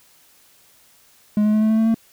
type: tone with pitch steps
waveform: triangle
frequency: 209.8 / 212.4 / 215 / 217.6 / 220.2 / 222.9 / 225.6 Hz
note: G#3 / G#3 / A3 / A3 / A3 / A3 / A3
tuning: +18 / +39 / -40 / -19 / +2 / +23 / +44 cents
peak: -12 dBFS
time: 1.37-1.944 s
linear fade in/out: 2 ms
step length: 82 ms
effects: white hiss -54 dBFS RMS until 2.12 s